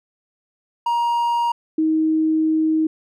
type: tone pair in turn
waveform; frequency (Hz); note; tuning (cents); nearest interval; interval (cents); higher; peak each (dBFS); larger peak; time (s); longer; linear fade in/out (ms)
triangle / sine; 944 / 315.6; A#5 / D#4; +22 / +25; octave + perfect fifth; 1897; first; -15; neither; 0.86-1.52 / 1.78-2.87; second; 5
effects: none